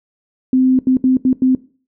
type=tone bursts at uneven times; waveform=sine; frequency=258.4 Hz; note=C4; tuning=21 cents flat; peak=-9 dBFS; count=5; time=0.53-0.79 / 0.87-0.97 / 1.04-1.17 / 1.25-1.33 / 1.42-1.55 s; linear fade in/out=2 ms; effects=noise-tail reverb RT60 0.4 s tail -19 dB re dry